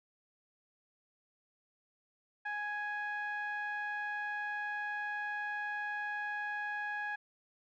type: tone with low-pass filter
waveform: sawtooth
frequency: 832 Hz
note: G#5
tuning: 3 cents sharp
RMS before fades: -38 dBFS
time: 2.45-7.16 s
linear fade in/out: 10 ms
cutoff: 1900 Hz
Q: 6.7
effects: none